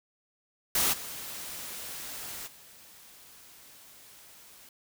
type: noise with level steps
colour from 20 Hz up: white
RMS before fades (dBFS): -26 / -40 / -53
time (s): 0.75-4.69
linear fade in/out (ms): 2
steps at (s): 0.92 / 2.46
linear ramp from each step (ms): 20
effects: none